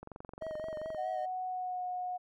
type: click train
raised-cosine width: 1 ms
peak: -31 dBFS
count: 22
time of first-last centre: 0.03-0.947 s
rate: 22.9 Hz
type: tone with vibrato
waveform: triangle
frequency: 627 Hz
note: D#5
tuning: 13 cents sharp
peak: -35 dBFS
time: 0.41-1.26 s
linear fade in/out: 10 ms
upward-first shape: sine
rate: 4.7 Hz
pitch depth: 41 cents each way
type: tone with pitch glide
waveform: sine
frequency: 740 to 726.9 Hz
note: F#5 to F#5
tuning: 0 to -31 cents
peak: -34 dBFS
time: 0.97-2.18 s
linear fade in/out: 20 ms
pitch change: -31 cents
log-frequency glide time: 1.46-1.83 s
effects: none